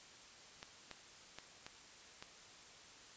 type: clicks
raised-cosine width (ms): 0.2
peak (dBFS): -30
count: 5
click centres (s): 0.629 / 0.913 / 1.386 / 1.665 / 2.225
effects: white hiss -58 dBFS RMS until 3.16 s + resampled to 16000 Hz